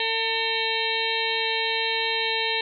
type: harmonic tone with a mistuned harmonic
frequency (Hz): 450.3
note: A4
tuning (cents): +40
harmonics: 1 / 2 / 4 / 5 / 6 / 7 / 8 / 9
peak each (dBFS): -31 / -31 / -31 / -31 / -31 / -31 / -31 / -31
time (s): 0-2.61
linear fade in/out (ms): 2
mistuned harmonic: 8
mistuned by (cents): +61
effects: none